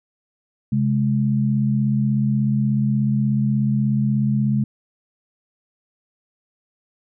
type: tone pair together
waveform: sine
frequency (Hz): 133.24 / 209.8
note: C3 / G#3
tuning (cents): +32 / +18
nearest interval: minor sixth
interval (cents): 786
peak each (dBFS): -19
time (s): 0.72-4.64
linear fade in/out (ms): 5
effects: none